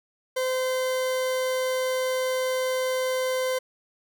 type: tone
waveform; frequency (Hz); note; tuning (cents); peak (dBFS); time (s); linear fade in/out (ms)
40% pulse; 515; C5; -28; -23; 0.36-3.59; 10
effects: none